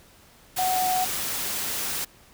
sine tone in noise, 740 Hz, F#5, in tune, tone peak -22 dBFS, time 0.58-1.05 s, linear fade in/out 10 ms, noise white, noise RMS -29 dBFS, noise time 0.56-2.05 s, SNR +4 dB, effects pink hiss -54 dBFS RMS until 2.33 s

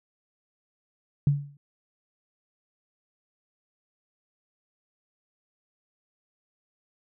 sine tone with exponential decay, 142.9 Hz, D3, 47 cents flat, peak -15 dBFS, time 1.27-1.57 s, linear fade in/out 2 ms, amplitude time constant 65 ms, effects none

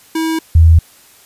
square / sine tone pair in turn, 322.5 / 81.63 Hz, E4 / E2, -38 / -16 cents, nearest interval 2 octaves, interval 2378 cents, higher first, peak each -15 / -3 dBFS, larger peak second, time 0.15-0.39 / 0.55-0.79 s, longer neither, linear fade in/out 5 ms, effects white hiss -45 dBFS RMS until 1.25 s + resampled to 32000 Hz

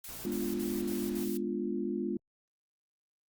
blue noise bursts, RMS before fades -44 dBFS, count 5, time 0.04-1.372 s, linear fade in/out 2 ms, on 220 ms, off 58 ms
pink noise, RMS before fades -49 dBFS, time 0.08-1.25 s, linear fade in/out 10 ms
sine chord, G# diminished seventh, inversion none, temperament equal, 207.7 / 246.9 / 293.7 / 349.2 Hz, G#3 / B3 / D4 / F4, 0 / 0 / 0 / 0 cents, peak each -36 / -37 / -39 / -35 dBFS, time 0.25-2.17 s, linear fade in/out 2 ms
effects Opus 48 kbps

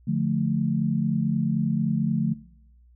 sine chord, D minor, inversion none, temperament just, 146.83 / 176.2 / 220.2 Hz, D3 / F3 / A3, 0 / +16 / +2 cents, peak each -26 dBFS, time 0.07-2.34 s, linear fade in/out 10 ms, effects noise-tail reverb RT60 0.8 s tail -21 dB re dry + added 60 Hz sine -52 dBFS peak until 2.95 s

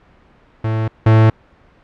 45% pulse tone pair in turn, 110.5 / 110.5 Hz, A2 / A2, +8 / +8 cents, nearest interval unison, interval 0 cents, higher neither, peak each -16 / -7 dBFS, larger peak second, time 0.64-0.88 / 1.06-1.3 s, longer neither, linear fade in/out 5 ms, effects pink hiss -50 dBFS RMS until 1.83 s + low-pass 2000 Hz 12 dB/octave

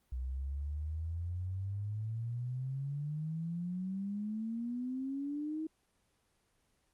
sine exponential sweep, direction up, 61.7 to 320 Hz, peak -35 dBFS, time 0.12-5.67 s, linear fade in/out 5 ms, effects pink hiss -75 dBFS RMS until 6.93 s + Opus 24 kbps

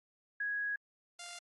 sine / 5% pulse tone pair in turn, 1661.2 / 698.4 Hz, G#6 / F5, 0 / 0 cents, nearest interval octave + minor third, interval 1500 cents, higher first, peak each -33 / -34 dBFS, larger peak first, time 0.4-0.76 / 1.19-1.39 s, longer first, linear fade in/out 5 ms, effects AAC 32 kbps

